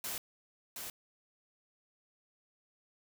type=noise with echo; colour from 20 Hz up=white; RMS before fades=-39 dBFS; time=0.04-0.18 s; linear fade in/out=2 ms; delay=720 ms; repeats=1; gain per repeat=-4 dB; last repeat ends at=0.9 s; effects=none